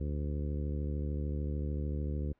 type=harmonic tone; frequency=73.42 Hz; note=D2; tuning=in tune; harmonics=1 / 2 / 3 / 4 / 5 / 6 / 7; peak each=-33 / -39 / -43 / -45 / -47 / -49 / -50 dBFS; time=0-2.33 s; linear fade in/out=10 ms; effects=pink hiss -73 dBFS RMS until 2.39 s + low-pass 2000 Hz 12 dB/octave